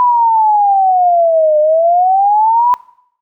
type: exponential two-way sweep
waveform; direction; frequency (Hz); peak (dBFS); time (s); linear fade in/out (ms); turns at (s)
sine; down then up; 998 to 601 to 998; -7; 0-2.74; 0; 1.59
effects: noise-tail reverb RT60 0.7 s tail -21 dB re dry